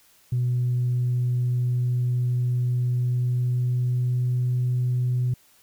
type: tone with pitch glide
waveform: sine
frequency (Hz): 123.47 to 124.54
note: B2 to B2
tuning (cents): 0 to +15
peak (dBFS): -19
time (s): 0.32-5.34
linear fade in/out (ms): 5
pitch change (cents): +15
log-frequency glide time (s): 2.9-4.51
effects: tanh soft clip ceiling -17 dBFS + white hiss -58 dBFS RMS until 5.62 s